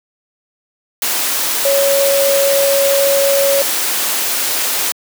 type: tone in noise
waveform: sine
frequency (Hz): 556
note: C#5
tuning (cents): +5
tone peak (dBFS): -11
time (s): 1.65-3.62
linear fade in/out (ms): 2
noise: white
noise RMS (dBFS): -17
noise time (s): 1.02-4.92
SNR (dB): +3
effects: high-pass 300 Hz 12 dB/octave